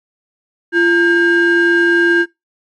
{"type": "ring-modulated tone", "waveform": "triangle", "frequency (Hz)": 630, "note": "D#5", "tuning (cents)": 21, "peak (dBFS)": -4, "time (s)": [0.72, 2.26], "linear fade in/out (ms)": 50, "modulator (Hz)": 973, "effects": ["noise-tail reverb RT60 0.2 s tail -21 dB re dry", "MP3 48 kbps"]}